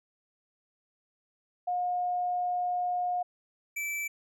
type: tone pair in turn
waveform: sine / square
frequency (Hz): 717 / 2320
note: F5 / D7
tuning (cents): +45 / -22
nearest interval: octave + minor sixth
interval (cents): 2033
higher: second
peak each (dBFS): -27 / -32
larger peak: first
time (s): 1.67-3.23 / 3.76-4.08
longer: first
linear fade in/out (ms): 10
effects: none